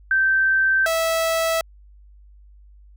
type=tone pair in turn; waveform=sine / sawtooth; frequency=1556 / 654.2 Hz; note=G6 / E5; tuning=-13 / -13 cents; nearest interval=octave + minor third; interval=1500 cents; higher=first; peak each=-15 dBFS; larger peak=neither; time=0.11-0.86 / 0.86-1.61 s; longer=neither; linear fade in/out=2 ms; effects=added 50 Hz sine -45 dBFS peak until 2.96 s